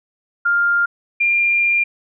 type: tone pair in turn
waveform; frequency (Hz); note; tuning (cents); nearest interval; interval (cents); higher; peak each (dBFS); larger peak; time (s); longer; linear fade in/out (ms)
sine; 1401 / 2395; F6 / D7; +5 / +33; major sixth; 928; second; -13; neither; 0.45-0.86 / 1.2-1.84; second; 10
effects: none